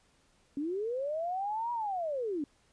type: linear two-way sweep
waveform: sine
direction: up then down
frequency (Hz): 271.6 to 969 to 271.6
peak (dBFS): -31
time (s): 0.57-2.44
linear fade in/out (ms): 2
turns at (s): 1.72
effects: pink hiss -68 dBFS RMS until 2.72 s + resampled to 22050 Hz